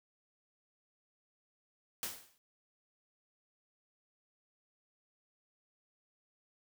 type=noise with exponential decay; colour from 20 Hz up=white; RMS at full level=-36 dBFS; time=2.03-2.38 s; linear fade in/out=0 ms; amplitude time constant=74 ms; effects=none